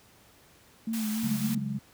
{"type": "tone with vibrato", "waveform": "sine", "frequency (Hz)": 220, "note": "A3", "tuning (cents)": 0, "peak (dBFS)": -28, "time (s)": [0.87, 1.58], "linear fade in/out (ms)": 5, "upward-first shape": "sine", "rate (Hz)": 3.4, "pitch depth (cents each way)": 53}
{"type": "high-pass noise", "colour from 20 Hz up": "white", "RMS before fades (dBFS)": -39, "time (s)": [0.93, 1.55], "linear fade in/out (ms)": 5, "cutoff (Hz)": 620, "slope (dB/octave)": 96}
{"type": "chord", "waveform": "sine", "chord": "C# suspended fourth", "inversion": "none", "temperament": "equal", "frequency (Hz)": [138.59, 185, 207.7], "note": ["C#3", "F#3", "G#3"], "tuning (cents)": [0, 0, 0], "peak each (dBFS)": [-34, -37, -32], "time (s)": [1.23, 1.79], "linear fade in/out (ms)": 5}
{"effects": ["pink hiss -58 dBFS RMS until 1.93 s", "high-pass 60 Hz 12 dB/octave"]}